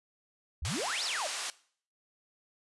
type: exponential two-way sweep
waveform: sine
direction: up then down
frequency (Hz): 61.74 to 5750 to 543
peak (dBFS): -33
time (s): 0.62-1.27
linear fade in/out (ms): 5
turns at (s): 1.04
type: band-pass noise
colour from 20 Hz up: white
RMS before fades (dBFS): -37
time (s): 0.65-1.5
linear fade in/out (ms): 0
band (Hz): 690 to 7300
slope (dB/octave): 12
effects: noise-tail reverb RT60 0.5 s tail -19 dB re dry + resampled to 24000 Hz